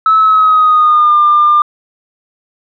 sine tone with pitch glide, 1300 to 1199 Hz, E6 to D6, -24 to +36 cents, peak -4 dBFS, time 0.06-1.62 s, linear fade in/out 2 ms, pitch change -140 cents, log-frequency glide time 0.18-1.17 s, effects tanh soft clip ceiling -1 dBFS

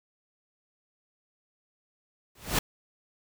pink noise with exponential growth, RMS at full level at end -21 dBFS, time 2.35-2.59 s, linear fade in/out 5 ms, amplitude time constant 52 ms, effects none

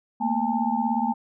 sine tone cluster, 222.8 / 239.5 / 813 / 891 Hz, A3 / A#3 / G#5 / A5, +22 / +47 / -37 / +22 cents, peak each -27 dBFS, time 0.2-1.14 s, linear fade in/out 20 ms, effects none

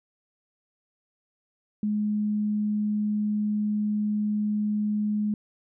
sine tone, 210 Hz, G#3, 19 cents sharp, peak -23 dBFS, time 1.83-5.34 s, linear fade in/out 2 ms, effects none

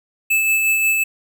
square tone with tremolo, 2620 Hz, E7, 11 cents flat, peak -14 dBFS, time 0.3-1.04 s, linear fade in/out 10 ms, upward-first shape sine, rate 5.6 Hz, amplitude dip 30%, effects none

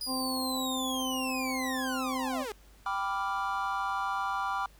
sawtooth linear sweep, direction down, 4978 to 392 Hz, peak -31 dBFS, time 0.01-2.52 s, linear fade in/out 2 ms
harmonic tone, 260 Hz, C4, 11 cents flat, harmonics 1 / 2 / 3 / 4, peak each -33 / -40 / -39 / -38 dBFS, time 0.06-2.46 s, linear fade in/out 50 ms
triangle chord, G dominant seventh, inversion none, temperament equal, 784 / 987.8 / 1174.7 / 1396.9 Hz, G5 / B5 / D6 / F6, 0 / 0 / 0 / 0 cents, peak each -33 / -33 / -32 / -35 dBFS, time 2.86-4.66 s, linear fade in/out 2 ms
effects added 50 Hz sine -55 dBFS peak until 4.79 s + pink hiss -61 dBFS RMS until 4.79 s

